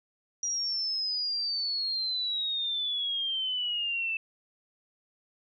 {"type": "exponential sweep", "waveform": "sine", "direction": "down", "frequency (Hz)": [5770, 2637], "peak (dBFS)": -28, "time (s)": [0.43, 4.17], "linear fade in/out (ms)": 2, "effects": []}